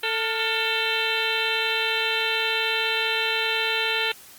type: harmonic tone with a mistuned harmonic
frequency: 445.2 Hz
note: A4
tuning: 20 cents sharp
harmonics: 1 / 2 / 3 / 4 / 5 / 6 / 7 / 8 / 9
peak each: -31 / -32 / -31 / -31 / -31 / -28 / -29 / -32 / -32 dBFS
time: 0.03-4.12 s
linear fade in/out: 5 ms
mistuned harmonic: 3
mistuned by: +94 cents
effects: white hiss -47 dBFS RMS until 4.38 s + Opus 24 kbps